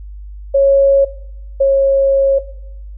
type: tone pair in turn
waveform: sine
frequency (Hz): 551 / 545.9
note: C#5 / C#5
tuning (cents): -11 / -27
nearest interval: unison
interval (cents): 16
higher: first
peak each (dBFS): -7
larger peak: neither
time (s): 0.54-1.05 / 1.6-2.39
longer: second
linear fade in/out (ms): 10
effects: noise-tail reverb RT60 0.8 s tail -17 dB re dry + added 50 Hz sine -28 dBFS peak until 2.97 s